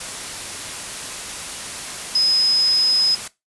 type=tone in noise; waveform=sine; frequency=5070 Hz; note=D#8; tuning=32 cents sharp; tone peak=-13 dBFS; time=2.15-3.15 s; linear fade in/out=5 ms; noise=white; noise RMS=-30 dBFS; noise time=0-3.28 s; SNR=+14 dB; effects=noise-tail reverb RT60 0.2 s tail -18 dB re dry + resampled to 24000 Hz